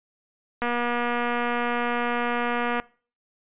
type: click train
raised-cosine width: 0.5 ms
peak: -12 dBFS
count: 524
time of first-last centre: 0.62-2.799 s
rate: 240 Hz
effects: noise-tail reverb RT60 0.4 s tail -22 dB re dry + resampled to 8000 Hz